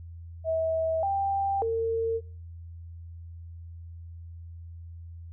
sine tone with pitch steps, 646 / 789 / 454 Hz, E5 / G5 / A#4, -35 / +11 / -46 cents, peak -24 dBFS, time 0.44-2.21 s, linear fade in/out 50 ms, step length 590 ms, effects noise-tail reverb RT60 0.4 s tail -20 dB re dry + added 84 Hz sine -40 dBFS peak until 5.32 s

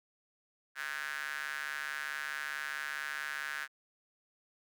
square tone with high-pass filter, 72.3 Hz, D2, 27 cents flat, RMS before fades -39 dBFS, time 0.75-3.68 s, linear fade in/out 50 ms, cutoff 1600 Hz, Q 5.6, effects none

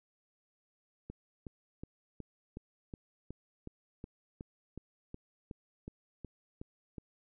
click train, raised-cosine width 3 ms, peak -30 dBFS, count 17, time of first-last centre 1.1-6.982 s, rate 2.72 Hz, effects none

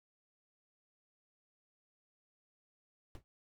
brown noise with exponential decay, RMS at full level -43 dBFS, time 3.15-3.24 s, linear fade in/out 0 ms, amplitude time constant 19 ms, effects none

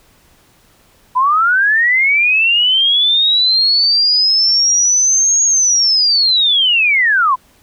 sine linear two-way sweep, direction up then down, 978 to 6645 to 978 Hz, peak -9 dBFS, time 1.15-7.36 s, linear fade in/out 20 ms, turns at 5.44 s, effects pink hiss -51 dBFS RMS until 7.62 s

